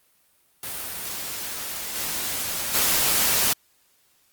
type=noise with level steps; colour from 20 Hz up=white; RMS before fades=-32 / -28 / -21 dBFS; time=0.63-3.53 s; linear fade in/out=2 ms; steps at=1.95 / 2.74 s; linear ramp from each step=10 ms; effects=white hiss -63 dBFS RMS until 4.32 s + Opus 32 kbps